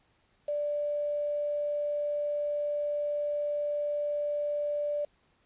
sine tone with quantisation, 587.3 Hz, D5, in tune, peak -28 dBFS, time 0.48-5.05 s, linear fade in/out 5 ms, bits 8, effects pink hiss -69 dBFS RMS until 5.45 s + resampled to 8000 Hz

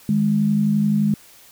sine tone pair together, 156.05 / 207.7 Hz, D#3 / G#3, +5 / 0 cents, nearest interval perfect fourth, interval 495 cents, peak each -22 / -16 dBFS, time 0.09-1.14 s, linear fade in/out 2 ms, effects white hiss -48 dBFS RMS until 1.51 s

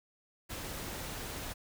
pink noise, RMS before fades -41 dBFS, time 0.49-1.54 s, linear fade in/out 20 ms, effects none

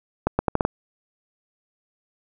accelerating click train, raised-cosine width 1 ms, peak -5 dBFS, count 6, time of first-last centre 0.27-0.651 s, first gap 120 ms, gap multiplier 0.77, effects none

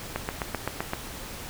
click train, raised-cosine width 0.5 ms, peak -12 dBFS, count 7, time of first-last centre 0.16-0.934 s, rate 7.75 Hz, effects pink hiss -39 dBFS RMS until 1.49 s

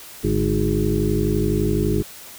harmonic tone with a mistuned harmonic, 51.91 Hz, G#1, in tune, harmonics 1 / 2 / 3 / 4 / 6 / 7 / 8, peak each -25 / -25 / -25 / -25 / -25 / -25 / -25 dBFS, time 0.23-2.03 s, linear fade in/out 20 ms, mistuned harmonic 3, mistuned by -92 cents, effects white hiss -40 dBFS RMS until 2.38 s

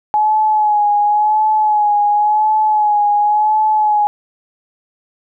sine tone with vibrato, 844 Hz, G#5, 28 cents sharp, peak -10 dBFS, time 0.14-4.07 s, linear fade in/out 0 ms, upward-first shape sine, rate 0.93 Hz, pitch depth 37 cents each way, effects none

